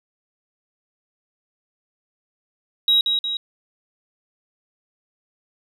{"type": "tone with echo", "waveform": "sine", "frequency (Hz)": 3825, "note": "A#7", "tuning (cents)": 44, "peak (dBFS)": -12, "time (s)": [2.88, 3.01], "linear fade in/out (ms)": 2, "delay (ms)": 180, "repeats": 2, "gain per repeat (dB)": -5, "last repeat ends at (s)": 3.37, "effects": ["tanh soft clip ceiling -9 dBFS", "9-bit"]}